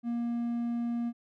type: tone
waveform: triangle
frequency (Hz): 236.2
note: A#3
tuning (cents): +23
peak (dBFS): -27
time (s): 0.03-1.13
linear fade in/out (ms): 50
effects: none